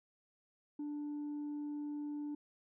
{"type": "tone with tanh clipping", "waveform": "sine", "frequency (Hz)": 294.1, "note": "D4", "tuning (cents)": 3, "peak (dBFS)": -39, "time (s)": [0.79, 2.35], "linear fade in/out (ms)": 5, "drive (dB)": 1, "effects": []}